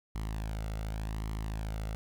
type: tone with flanger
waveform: sawtooth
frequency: 53.7 Hz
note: A1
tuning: 41 cents flat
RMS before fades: -36 dBFS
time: 0.15-1.95 s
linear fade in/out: 0 ms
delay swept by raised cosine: 0.96 to 1.46 ms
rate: 0.87 Hz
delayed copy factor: +0.55
effects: none